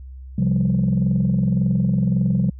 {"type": "chord", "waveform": "sine", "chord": "C suspended fourth", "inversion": "none", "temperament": "just", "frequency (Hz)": [130.81, 174.42, 196.22], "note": ["C3", "F3", "G3"], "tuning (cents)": [0, -2, 2], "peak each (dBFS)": -19, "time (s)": [0.38, 2.5], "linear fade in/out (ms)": 5, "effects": ["tanh soft clip ceiling -11 dBFS", "added 65 Hz sine -34 dBFS peak until 2.59 s"]}